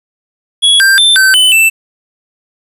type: tone with pitch steps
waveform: square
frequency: 3355 / 1580 / 3555 / 1541 / 3020 / 2659 Hz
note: G#7 / G6 / A7 / G6 / F#7 / E7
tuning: +17 / +13 / +17 / -30 / +35 / +14 cents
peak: -5 dBFS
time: 0.62-1.7 s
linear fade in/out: 20 ms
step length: 180 ms
effects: resampled to 32000 Hz + 7-bit